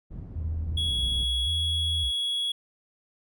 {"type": "low-pass noise", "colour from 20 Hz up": "white", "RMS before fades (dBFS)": -38, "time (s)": [0.1, 1.25], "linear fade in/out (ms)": 20, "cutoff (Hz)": 100, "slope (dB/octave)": 12}
{"type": "tone with vibrato", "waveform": "sine", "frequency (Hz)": 70.1, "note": "C#2", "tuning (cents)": 20, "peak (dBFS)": -28, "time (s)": [0.33, 2.12], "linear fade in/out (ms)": 50, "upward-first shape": "square", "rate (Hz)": 0.88, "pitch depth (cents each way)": 230}
{"type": "tone", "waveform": "triangle", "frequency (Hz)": 3346, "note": "G#7", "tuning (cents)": 12, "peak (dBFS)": -24, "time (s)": [0.77, 2.52], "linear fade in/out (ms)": 5}
{"effects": []}